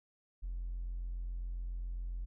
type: tone with hard clipping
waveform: sine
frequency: 43.65 Hz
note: F1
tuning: in tune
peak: -37 dBFS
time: 0.42-2.26 s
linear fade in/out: 20 ms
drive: 1 dB
effects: none